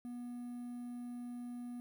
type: tone with quantisation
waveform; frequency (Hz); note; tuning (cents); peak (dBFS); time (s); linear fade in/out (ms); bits
triangle; 242.9; B3; -29; -40; 0.05-1.8; 0; 11
effects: none